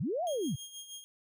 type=linear two-way sweep; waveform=sine; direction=up then down; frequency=100.7 to 740 to 100.7 Hz; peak=-30 dBFS; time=0-0.56 s; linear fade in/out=10 ms; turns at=0.24 s
type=tone with tremolo; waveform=20% pulse; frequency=3243 Hz; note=G#7; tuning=42 cents flat; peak=-36 dBFS; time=0.27-1.04 s; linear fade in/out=0 ms; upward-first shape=sine; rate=6.3 Hz; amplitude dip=65%
effects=none